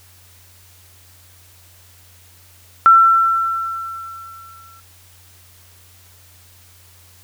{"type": "tone with exponential decay", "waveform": "sine", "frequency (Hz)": 1345, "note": "E6", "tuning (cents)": 34, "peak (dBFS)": -4, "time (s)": [2.86, 4.8], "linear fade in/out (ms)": 0, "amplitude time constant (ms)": 420, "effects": ["added 90 Hz sine -49 dBFS peak until 7.23 s", "white hiss -49 dBFS RMS until 7.23 s"]}